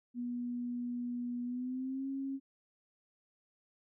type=tone with pitch glide; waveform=sine; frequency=243 to 271.2 Hz; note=B3 to C#4; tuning=-28 to -38 cents; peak=-35 dBFS; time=0.14-2.4 s; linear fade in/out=50 ms; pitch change=+190 cents; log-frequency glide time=1.44-2.07 s; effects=none